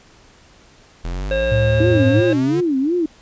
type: exponential sweep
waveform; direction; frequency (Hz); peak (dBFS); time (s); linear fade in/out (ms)
square; up; 41.2 to 150.5; -23; 1.04-2.61; 10
type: harmonic tone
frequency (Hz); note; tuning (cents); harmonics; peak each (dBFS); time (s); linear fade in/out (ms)
538; C5; +48; 1 / 3 / 5 / 7; -17 / -27 / -31 / -34; 1.31-2.33; 2
type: tone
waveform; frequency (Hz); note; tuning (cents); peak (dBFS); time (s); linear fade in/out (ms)
sine; 110.4; A2; +6; -15; 1.51-2.21; 10
type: tone with vibrato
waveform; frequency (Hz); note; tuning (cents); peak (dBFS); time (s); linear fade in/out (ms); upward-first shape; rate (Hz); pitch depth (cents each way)
sine; 306; D#4; -29; -15; 1.8-3.06; 5; sine; 2.8; 270
effects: pink hiss -49 dBFS RMS until 3.21 s + resampled to 16000 Hz